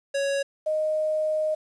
square / sine tone pair in turn, 556 / 619.9 Hz, C#5 / D#5, +5 / -7 cents, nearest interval major second, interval 188 cents, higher second, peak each -24 / -22 dBFS, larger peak second, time 0.14-0.43 / 0.66-1.55 s, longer second, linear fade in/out 10 ms, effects resampled to 22050 Hz + 9-bit

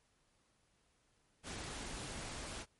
pink noise, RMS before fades -45 dBFS, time 1.43-2.66 s, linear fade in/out 50 ms, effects pink hiss -75 dBFS RMS until 2.79 s + MP3 48 kbps

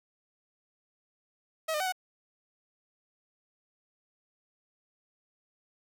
sawtooth tone with pitch steps, 639 / 605 / 754 / 739 Hz, D#5 / D#5 / F#5 / F#5, +46 / -49 / +32 / -2 cents, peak -25 dBFS, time 1.68-1.924 s, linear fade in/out 10 ms, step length 61 ms, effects none

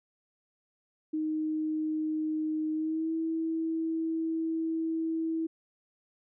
sine tone with pitch glide, 311.1 to 324.3 Hz, D#4 to E4, 0 to -28 cents, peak -28 dBFS, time 1.13-5.47 s, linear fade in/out 10 ms, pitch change +72 cents, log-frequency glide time 2.73-3.13 s, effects none

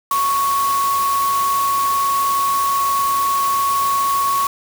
sine tone in noise, 1108.7 Hz, C#6, in tune, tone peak -15 dBFS, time 0.11-4.47 s, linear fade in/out 2 ms, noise white, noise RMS -27 dBFS, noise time 0.11-4.47 s, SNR +9 dB, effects none

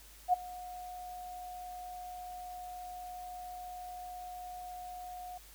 sine tone with ADSR envelope, 724 Hz, F#5, 38 cents flat, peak -21 dBFS, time 0.28-5.38 s, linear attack 52 ms, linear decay 13 ms, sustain -21 dB, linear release 7 ms, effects added 50 Hz sine -57 dBFS peak until 5.54 s + white hiss -57 dBFS RMS until 5.54 s

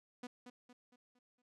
sawtooth tone with echo, 246.9 Hz, B3, in tune, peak -40 dBFS, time 0.23-0.27 s, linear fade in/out 5 ms, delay 230 ms, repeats 5, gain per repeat -7 dB, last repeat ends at 1.42 s, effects low-pass 8000 Hz 12 dB/octave

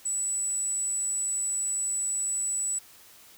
sine tone, 7902 Hz, B8, in tune, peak -24 dBFS, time 0.05-2.79 s, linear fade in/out 10 ms, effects tanh soft clip ceiling -25 dBFS + white hiss -53 dBFS RMS until 3.37 s

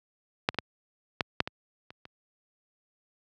clicks, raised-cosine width 0.3 ms, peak -6 / -26 / -10 / -9 / -6 / -17 / -29 / -29 dBFS, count 8, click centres 0.489 / 0.545 / 0.587 / 1.208 / 1.404 / 1.475 / 1.905 / 2.054 s, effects high-pass 80 Hz 12 dB/octave

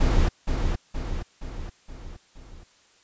brown noise with echo, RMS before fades -19 dBFS, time 0-0.29 s, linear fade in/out 10 ms, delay 470 ms, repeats 5, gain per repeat -5 dB, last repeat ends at 2.64 s, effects white hiss -59 dBFS RMS until 3.03 s + resampled to 16000 Hz

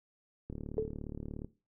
click train, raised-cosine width 3 ms, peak -28 dBFS, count 36, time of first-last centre 0.5-1.446 s, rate 37 Hz
sine tone with exponential decay, 437.1 Hz, A4, 11 cents flat, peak -25 dBFS, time 0.78-0.97 s, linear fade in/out 1 ms, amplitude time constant 41 ms
effects noise-tail reverb RT60 0.3 s tail -18 dB re dry

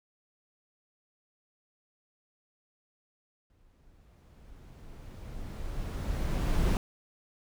brown noise with exponential growth, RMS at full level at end -24 dBFS, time 3.5-6.77 s, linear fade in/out 1 ms, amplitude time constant 710 ms, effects none

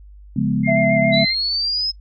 sine chord, C# dominant seventh, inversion none, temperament equal, 138.59 / 174.61 / 207.7 / 246.9 Hz, C#3 / E#3 / G#3 / B3, 0 / 0 / 0 / 0 cents, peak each -22 / -24 / -20 / -22 dBFS, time 0.36-1.25 s, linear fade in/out 5 ms
sine tone with vibrato, 2093 Hz, C7, in tune, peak -20 dBFS, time 0.63-1.35 s, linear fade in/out 50 ms, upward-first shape sine, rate 7.4 Hz, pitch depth 26 cents each way
sine tone, 663 Hz, E5, 10 cents sharp, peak -16 dBFS, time 0.67-1.25 s, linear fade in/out 20 ms
sine exponential sweep, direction up, 3900 to 5180 Hz, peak -18 dBFS, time 1.12-1.92 s, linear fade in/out 20 ms
effects noise-tail reverb RT60 0.1 s tail -24 dB re dry + added 50 Hz sine -39 dBFS peak until 2 s

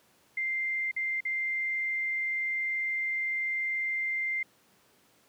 sine tone with dropouts, 2093 Hz, C7, in tune, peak -28 dBFS, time 0.37-4.43 s, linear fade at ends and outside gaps 5 ms, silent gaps 0.914-0.963 / 1.206-1.251 s, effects pink hiss -64 dBFS RMS until 5.28 s + high-pass 150 Hz 12 dB/octave

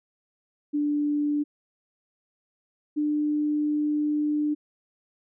sine tone pair in turn, 293.7 / 298.5 Hz, D4 / D4, 0 / +28 cents, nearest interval unison, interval 28 cents, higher second, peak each -22 dBFS, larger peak neither, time 0.73-1.44 / 2.96-4.55 s, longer second, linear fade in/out 20 ms, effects none

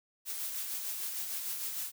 blue noise with tremolo, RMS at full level -36 dBFS, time 0.25-1.92 s, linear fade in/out 50 ms, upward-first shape sine, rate 6.6 Hz, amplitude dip 35%, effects none

